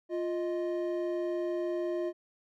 triangle tone pair together, 349.9 / 623.5 Hz, F4 / D#5, +3 / +3 cents, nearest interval minor seventh, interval 1000 cents, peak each -29 / -34 dBFS, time 0.09-2.13 s, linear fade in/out 50 ms, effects none

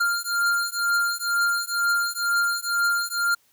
square beating tone pair, 1396.9 / 1399 Hz, F6 / F6, 0 / +3 cents, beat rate 2.1 Hz, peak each -25 dBFS, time 0-3.35 s, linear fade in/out 10 ms, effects white hiss -63 dBFS RMS until 3.52 s

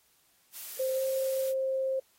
blue noise, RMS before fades -41 dBFS, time 0.52-1.54 s, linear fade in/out 50 ms
sine tone with pitch glide, 523.3 to 529.7 Hz, C5 to C5, 0 to +21 cents, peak -27 dBFS, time 0.79-2 s, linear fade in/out 10 ms, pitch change +21 cents, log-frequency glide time 0.94-1.01 s
effects white hiss -67 dBFS RMS until 2.18 s + AAC 48 kbps

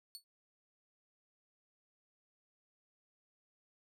sawtooth tone with exponential decay, 4435 Hz, C#8, in tune, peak -39 dBFS, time 0.15-0.24 s, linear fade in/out 0 ms, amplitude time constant 18 ms, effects none

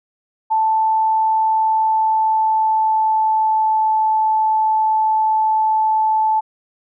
sine tone with pitch glide, 880 to 872.4 Hz, A5 to A5, 0 to -15 cents, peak -13 dBFS, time 0.5-6.41 s, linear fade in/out 20 ms, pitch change -15 cents, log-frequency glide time 1.45-3.92 s, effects none

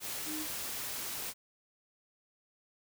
sine tone in noise, 309 Hz, D#4, 12 cents flat, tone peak -39 dBFS, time 0.25-0.47 s, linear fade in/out 50 ms, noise white, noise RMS -39 dBFS, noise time 0-1.34 s, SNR -3 dB, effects none

